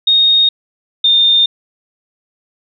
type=tone pair in turn; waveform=sine; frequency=3716 / 3627 Hz; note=A#7 / A#7; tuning=-6 / -48 cents; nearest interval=unison; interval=42 cents; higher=first; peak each=-7 dBFS; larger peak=neither; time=0.07-0.49 / 1.04-1.46 s; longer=neither; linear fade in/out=5 ms; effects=none